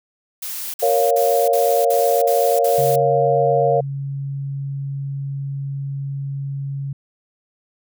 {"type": "noise bursts", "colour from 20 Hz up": "blue", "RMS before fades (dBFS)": -28, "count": 7, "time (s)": [0.42, 2.96], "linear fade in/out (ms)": 5, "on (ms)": 320, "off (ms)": 50}
{"type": "chord", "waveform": "sine", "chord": "Bb minor", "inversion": "none", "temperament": "equal", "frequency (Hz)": [466.2, 554.4, 698.5], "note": ["Bb4", "Db5", "F5"], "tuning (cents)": [0, 0, 0], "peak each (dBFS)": -18, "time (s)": [0.82, 3.81], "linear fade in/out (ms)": 10}
{"type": "tone", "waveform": "sine", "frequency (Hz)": 138.59, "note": "C#3", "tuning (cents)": 0, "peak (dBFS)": -23, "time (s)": [2.78, 6.93], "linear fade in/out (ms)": 5}
{"effects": []}